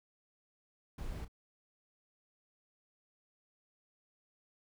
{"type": "noise with echo", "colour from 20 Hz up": "brown", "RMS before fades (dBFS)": -41, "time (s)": [0.98, 1.25], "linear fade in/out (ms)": 5, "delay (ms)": 31, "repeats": 1, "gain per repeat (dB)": -12, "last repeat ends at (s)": 1.281, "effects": []}